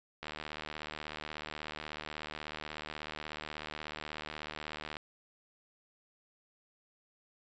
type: click train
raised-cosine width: 0.3 ms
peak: -24 dBFS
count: 363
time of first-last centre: 0.23-4.968 s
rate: 76.4 Hz
effects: resampled to 16000 Hz